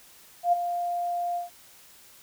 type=tone with ADSR envelope; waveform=sine; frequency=700 Hz; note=F5; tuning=4 cents sharp; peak=-16 dBFS; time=0.43-1.5 s; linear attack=95 ms; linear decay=16 ms; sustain=-10 dB; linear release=140 ms; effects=white hiss -53 dBFS RMS until 2.22 s